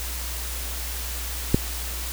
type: click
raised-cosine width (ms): 3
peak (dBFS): -3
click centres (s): 1.545
effects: added 60 Hz sine -31 dBFS peak until 2.12 s + white hiss -33 dBFS RMS until 2.12 s